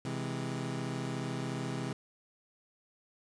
25% pulse chord, C augmented, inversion none, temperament equal, 130.81 / 164.81 / 207.7 Hz, C3 / E3 / G#3, 0 / 0 / 0 cents, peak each -33 / -36 / -38 dBFS, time 0.05-1.93 s, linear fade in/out 2 ms, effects resampled to 22050 Hz

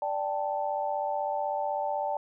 sine chord, D suspended fourth, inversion none, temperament equal, 587.3 / 784 / 880 Hz, D5 / G5 / A5, 0 / 0 / 0 cents, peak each -32 dBFS, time 0.02-2.17 s, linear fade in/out 2 ms, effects none

